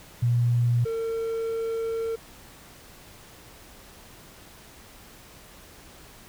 sine / triangle tone pair in turn, 119.9 / 453.8 Hz, A#2 / A#4, +49 / -47 cents, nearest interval octave + major seventh, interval 2304 cents, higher second, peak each -19 / -24 dBFS, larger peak first, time 0.22-0.85 / 0.85-2.16 s, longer second, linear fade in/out 10 ms, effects pink hiss -49 dBFS RMS until 6.28 s

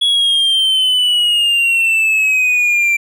triangle exponential sweep, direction down, 3370 to 2349 Hz, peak -9 dBFS, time 0.01-2.97 s, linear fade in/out 10 ms, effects none

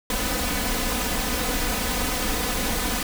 pink noise with comb filter, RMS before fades -25 dBFS, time 0.1-3.03 s, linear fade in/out 2 ms, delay 4 ms, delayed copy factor +0.8, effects none

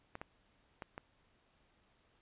clicks, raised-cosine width 0.5 ms, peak -28 dBFS, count 4, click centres 0.154 / 0.215 / 0.822 / 0.979 s, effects pink hiss -72 dBFS RMS until 2.21 s + resampled to 8000 Hz

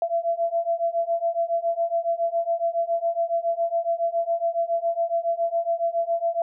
sine beating tone pair, 671 / 678.2 Hz, E5 / E5, +31 / +49 cents, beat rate 7.2 Hz, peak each -25 / -24 dBFS, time 0.02-6.42 s, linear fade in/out 2 ms, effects none

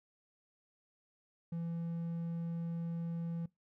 triangle tone, 167.9 Hz, E3, 32 cents sharp, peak -34 dBFS, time 1.52-3.46 s, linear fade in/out 5 ms, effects noise-tail reverb RT60 0.2 s tail -23 dB re dry

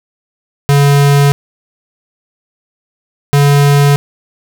square tone pair in turn, 142 / 142.74 Hz, C#3 / D3, +42 / -49 cents, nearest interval unison, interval 9 cents, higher second, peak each -6 dBFS, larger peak neither, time 0.69-1.32 / 3.33-3.96 s, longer neither, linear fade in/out 0 ms, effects none

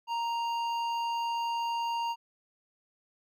sine tone with hard clipping, 932.3 Hz, A#5, in tune, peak -31 dBFS, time 0.07-2.16 s, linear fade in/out 50 ms, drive 10 dB, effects none

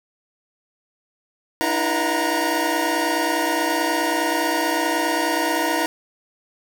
25% pulse tone cluster, 303.1 / 332.6 / 483.2 / 730 / 931 Hz, D#4 / E4 / B4 / F#5 / A#5, -45 / +16 / -38 / -24 / -2 cents, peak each -23 / -21 / -25 / -25 / -20 dBFS, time 1.61-5.86 s, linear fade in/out 0 ms, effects none

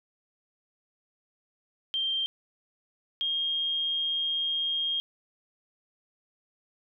sine tone pair in turn, 3165 / 3232 Hz, G7 / G#7, +16 / -48 cents, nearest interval unison, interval 36 cents, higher second, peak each -26 dBFS, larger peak neither, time 1.94-2.26 / 3.21-5 s, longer second, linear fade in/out 0 ms, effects none

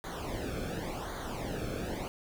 brown noise with flanger, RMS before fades -37 dBFS, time 0.04-2.08 s, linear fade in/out 0 ms, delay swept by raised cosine 0.37 to 1.05 ms, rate 0.9 Hz, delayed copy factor -0.8, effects none

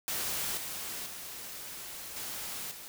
white noise with level steps, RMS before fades -34 / -39 / -43 / -39 / -46 dBFS, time 0.08-2.88 s, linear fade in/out 0 ms, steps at 0.57 / 1.06 / 2.16 / 2.71 s, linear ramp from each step 5 ms, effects none

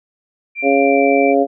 sine tone with pitch glide, 2364 to 2338 Hz, D7 to D7, +11 to -8 cents, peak -20 dBFS, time 0.55-1.35 s, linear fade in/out 50 ms, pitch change -19 cents, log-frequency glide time 0.79-1.03 s
harmonic tone, 138.59 Hz, C#3, in tune, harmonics 2 / 3 / 4 / 5, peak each -16 / -16 / -16 / -16 dBFS, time 0.62-1.47 s, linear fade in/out 50 ms
effects none

